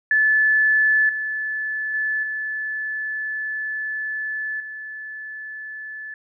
sine tone with level steps, 1735 Hz, A6, 25 cents flat, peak -14 / -23 / -20 / -24 / -31 dBFS, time 0.11-6.14 s, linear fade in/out 2 ms, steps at 1.09 / 1.94 / 2.23 / 4.6 s, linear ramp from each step 2 ms, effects none

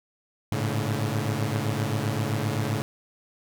sawtooth tone cluster, 104.3 / 112 / 141.8 Hz, G#2 / A2 / C#3, +8 / +31 / +40 cents, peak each -25 / -25 / -26 dBFS, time 0.52-2.82 s, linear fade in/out 0 ms, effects none

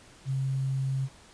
sine tone with quantisation, 134 Hz, C3, 42 cents sharp, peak -26 dBFS, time 0.25-1.09 s, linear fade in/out 50 ms, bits 9, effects pink hiss -54 dBFS RMS until 1.33 s + resampled to 22050 Hz

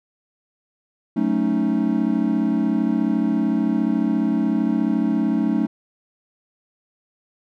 triangle chord, D# half-diminished seventh, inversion first, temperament equal, 185 / 220 / 277.2 / 311.1 Hz, F#3 / A3 / C#4 / D#4, 0 / 0 / 0 / 0 cents, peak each -24 / -19 / -21 / -22 dBFS, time 1.16-5.67 s, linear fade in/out 10 ms, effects none

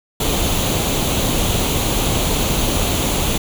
pink noise with comb filter, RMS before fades -18 dBFS, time 0.2-3.38 s, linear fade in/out 5 ms, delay 0.29 ms, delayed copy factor +0.55, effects none

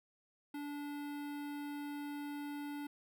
square tone with notch filter, 290 Hz, D4, 22 cents flat, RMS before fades -43 dBFS, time 0.54-2.87 s, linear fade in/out 5 ms, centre 6300 Hz, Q 0.89, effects none

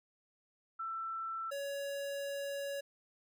sine / square tone pair in turn, 1334 / 560.9 Hz, E6 / C#5, +20 / +20 cents, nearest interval octave + minor third, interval 1500 cents, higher first, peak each -37 / -38 dBFS, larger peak first, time 0.79-1.51 / 1.51-2.81 s, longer second, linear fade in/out 10 ms, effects none

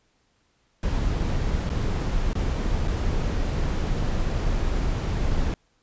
brown noise with dropouts, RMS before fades -24 dBFS, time 0.83-5.54 s, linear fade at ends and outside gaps 1 ms, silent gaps 1.693-1.7 / 2.332-2.353 / 2.876-2.88 s, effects pink hiss -67 dBFS RMS until 5.82 s + resampled to 16000 Hz

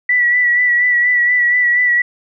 sine tone with vibrato, 1955 Hz, B6, 18 cents flat, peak -10 dBFS, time 0.09-2.02 s, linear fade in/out 5 ms, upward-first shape sine, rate 4.2 Hz, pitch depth 31 cents each way, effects none

